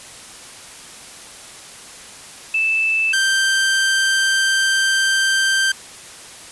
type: tone pair in turn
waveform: sine / sawtooth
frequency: 2637 / 1568 Hz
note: E7 / G6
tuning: 0 / 0 cents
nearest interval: major sixth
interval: 900 cents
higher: first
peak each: -15 / -11 dBFS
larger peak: second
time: 2.54-3.13 / 3.13-5.72 s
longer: second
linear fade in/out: 5 ms
effects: white hiss -38 dBFS RMS until 6.51 s + resampled to 24000 Hz